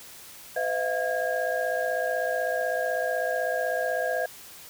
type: tone cluster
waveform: sine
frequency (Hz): 507 / 643 / 699 / 1631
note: B4 / E5 / F5 / G#6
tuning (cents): +45 / -43 / +1 / -32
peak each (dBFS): -30 / -29 / -31 / -31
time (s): 0.56-4.26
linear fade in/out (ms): 5
effects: white hiss -46 dBFS RMS until 4.69 s